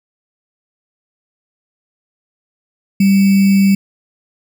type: tone with sample-and-hold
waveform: sine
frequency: 196 Hz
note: G3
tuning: in tune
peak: -7 dBFS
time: 3-3.75 s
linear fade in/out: 5 ms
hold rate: 2450 Hz
effects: none